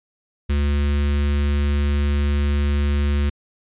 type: tone with notch filter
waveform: square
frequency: 71.9 Hz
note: D2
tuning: 36 cents flat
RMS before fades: -19 dBFS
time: 0.49-3.3 s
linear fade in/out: 10 ms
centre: 720 Hz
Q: 0.69
effects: resampled to 8000 Hz